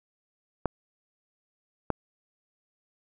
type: clicks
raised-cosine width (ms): 1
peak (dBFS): -11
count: 2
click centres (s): 0.657 / 1.903
effects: none